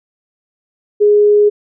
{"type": "tone", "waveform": "sine", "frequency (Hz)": 415.3, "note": "G#4", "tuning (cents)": 0, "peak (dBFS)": -6, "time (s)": [1, 1.5], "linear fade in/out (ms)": 20, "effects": []}